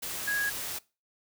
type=tone in noise; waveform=sine; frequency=1655 Hz; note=G#6; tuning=6 cents flat; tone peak=-27 dBFS; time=0.27-0.5 s; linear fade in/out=10 ms; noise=white; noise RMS=-36 dBFS; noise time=0.02-0.79 s; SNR=+6 dB; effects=noise-tail reverb RT60 0.3 s tail -22 dB re dry